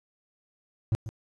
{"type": "tone with echo", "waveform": "triangle", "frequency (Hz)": 110, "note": "A2", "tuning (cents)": 0, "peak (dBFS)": -19, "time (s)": [0.92, 0.95], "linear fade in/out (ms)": 0, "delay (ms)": 140, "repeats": 1, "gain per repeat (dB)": -12, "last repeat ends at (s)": 1.09, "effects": ["resampled to 24000 Hz", "10-bit"]}